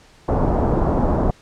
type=low-pass noise; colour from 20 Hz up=pink; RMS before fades=-18 dBFS; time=0.28-1.31 s; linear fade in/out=10 ms; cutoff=950 Hz; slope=24 dB/octave; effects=pink hiss -50 dBFS RMS until 1.41 s + low-pass 7000 Hz 12 dB/octave